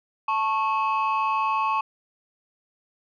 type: tone cluster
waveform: sine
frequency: 880 / 1100 / 2574 Hz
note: A5 / C#6 / E7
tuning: 0 / -14 / -42 cents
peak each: -24 / -22 / -31 dBFS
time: 0.28-1.81 s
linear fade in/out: 5 ms
effects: tanh soft clip ceiling -16 dBFS